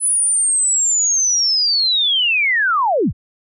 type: linear sweep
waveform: sine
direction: down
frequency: 10130 to 32.7 Hz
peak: -13 dBFS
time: 0-3.13 s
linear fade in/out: 50 ms
effects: none